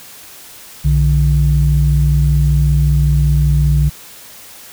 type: tone pair together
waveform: sine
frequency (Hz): 61.61 / 146.83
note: B1 / D3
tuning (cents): -4 / 0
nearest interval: octave + minor third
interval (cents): 1504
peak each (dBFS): -11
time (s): 0.84-3.9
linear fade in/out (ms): 20
effects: tanh soft clip ceiling -2 dBFS + white hiss -37 dBFS RMS until 4.72 s